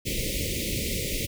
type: band-stop noise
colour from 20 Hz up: pink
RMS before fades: -29 dBFS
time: 0.05-1.27 s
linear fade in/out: 20 ms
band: 570 to 2000 Hz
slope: 96 dB/octave
effects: none